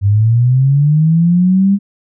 sine linear sweep, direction up, 97.1 to 201.9 Hz, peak -7 dBFS, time 0.01-1.79 s, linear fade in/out 50 ms, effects none

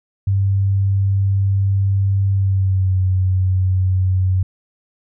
sine tone with pitch glide, 98 to 93.25 Hz, G2 to F#2, 0 to +14 cents, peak -13 dBFS, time 0.27-4.43 s, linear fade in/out 5 ms, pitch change -86 cents, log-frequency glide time 2.31-2.99 s, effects none

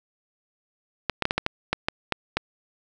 clicks, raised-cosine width 0.3 ms, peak -6 dBFS, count 10, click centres 1.097 / 1.223 / 1.254 / 1.309 / 1.38 / 1.464 / 1.73 / 1.885 / 2.123 / 2.37 s, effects none

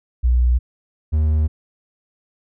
sine / triangle tone pair in turn, 61 / 77.13 Hz, B1 / D#2, -21 / -15 cents, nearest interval major third, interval 406 cents, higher second, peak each -12 dBFS, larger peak neither, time 0.23-0.59 / 1.12-1.48 s, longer neither, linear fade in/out 20 ms, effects none

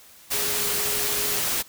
sine tone in noise, 415.3 Hz, G#4, in tune, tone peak -35 dBFS, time 0.32-1.41 s, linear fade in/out 20 ms, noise white, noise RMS -25 dBFS, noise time 0.3-1.63 s, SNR -13 dB, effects white hiss -50 dBFS RMS until 1.68 s

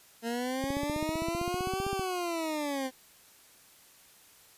20% pulse linear two-way sweep, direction up then down, 227.6 to 394.9 to 255.9 Hz, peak -26 dBFS, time 0.22-2.91 s, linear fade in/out 50 ms, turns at 1.9 s
click train, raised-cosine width 3 ms, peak -23 dBFS, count 22, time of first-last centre 0.64-1.995 s, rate 15.5 Hz
effects white hiss -58 dBFS RMS until 4.57 s + resampled to 32000 Hz

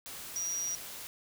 sine tone in noise, 5760 Hz, F#8, 47 cents flat, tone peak -32 dBFS, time 0.36-0.75 s, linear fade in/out 0 ms, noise white, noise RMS -44 dBFS, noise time 0.06-1.07 s, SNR +9 dB, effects none

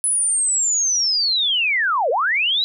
sine linear two-way sweep, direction down then up, 10190 to 440 to 4013 Hz, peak -16 dBFS, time 0.04-2.64 s, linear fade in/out 0 ms, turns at 2.1 s, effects none

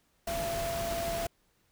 sine tone in noise, 676 Hz, E5, 43 cents sharp, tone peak -32 dBFS, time 0.27-1.27 s, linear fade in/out 5 ms, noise pink, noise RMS -37 dBFS, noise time 0.27-1.27 s, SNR +2 dB, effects pink hiss -71 dBFS RMS until 1.71 s

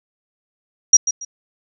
sine tone with echo, 5730 Hz, F8, 44 cents sharp, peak -4 dBFS, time 0.93-0.97 s, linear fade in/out 5 ms, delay 140 ms, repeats 2, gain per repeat -12 dB, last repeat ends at 1.25 s, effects none

